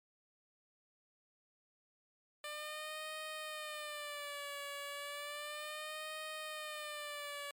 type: tone with vibrato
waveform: 10% pulse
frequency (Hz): 594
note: D5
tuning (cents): +20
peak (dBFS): -34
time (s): 2.44-7.51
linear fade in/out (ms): 2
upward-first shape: sine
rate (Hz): 0.33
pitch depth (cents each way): 78
effects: MP3 96 kbps